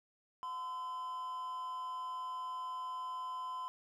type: tone with amplitude modulation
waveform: triangle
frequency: 1021 Hz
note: C6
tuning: 43 cents flat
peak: -35 dBFS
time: 0.43-3.68 s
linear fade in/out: 0 ms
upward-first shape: sine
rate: 298 Hz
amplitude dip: 40%
effects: none